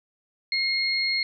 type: tone pair together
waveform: sine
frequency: 2148 / 4270 Hz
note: C7 / C8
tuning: +45 / +34 cents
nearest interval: octave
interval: 1189 cents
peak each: -25 dBFS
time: 0.52-1.23 s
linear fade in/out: 2 ms
effects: none